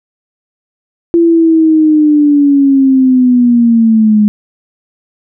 sine linear sweep, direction down, 340.3 to 207.7 Hz, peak -4 dBFS, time 1.14-4.28 s, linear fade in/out 0 ms, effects none

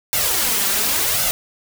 white noise with flanger, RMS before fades -19 dBFS, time 0.13-1.31 s, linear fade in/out 0 ms, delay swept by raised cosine 1.4 to 5.1 ms, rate 0.91 Hz, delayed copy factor +0.75, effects none

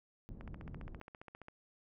pink low-pass noise, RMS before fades -48 dBFS, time 0.29-1 s, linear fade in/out 0 ms, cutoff 240 Hz, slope 12 dB/octave
click train, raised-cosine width 0.5 ms, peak -35 dBFS, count 17, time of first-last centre 0.41-1.484 s, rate 14.9 Hz
effects none

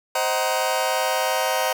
sawtooth chord, C half-diminished seventh, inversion none, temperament just, 523.3 / 627.9 / 753.5 / 941.9 Hz, C5 / Eb5 / Gb5 / Bb5, 0 / +16 / +31 / +18 cents, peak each -22 dBFS, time 0.15-1.73 s, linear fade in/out 5 ms, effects none

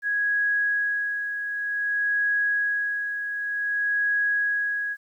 sine tone with tremolo, 1660 Hz, G#6, 1 cent flat, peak -20 dBFS, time 0.02-4.97 s, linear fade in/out 50 ms, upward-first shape sine, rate 0.54 Hz, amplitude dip 55%, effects 10-bit

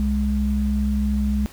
sine tone pair together, 65 / 208 Hz, C2 / G#3, -11 / +3 cents, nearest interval octave + minor sixth, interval 2014 cents, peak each -21 dBFS, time 0-1.46 s, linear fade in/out 0 ms, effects pink hiss -45 dBFS RMS until 1.52 s

